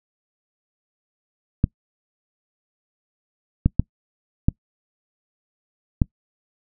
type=clicks; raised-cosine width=5 ms; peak=-3 dBFS; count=5; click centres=1.641 / 3.66 / 3.796 / 4.485 / 6.018 s; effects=noise-tail reverb RT60 0.1 s tail -25 dB re dry